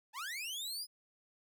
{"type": "linear sweep", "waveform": "sawtooth", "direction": "up", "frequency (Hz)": [818, 5100], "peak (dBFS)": -36, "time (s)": [0.13, 0.87], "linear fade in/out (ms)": 50, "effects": []}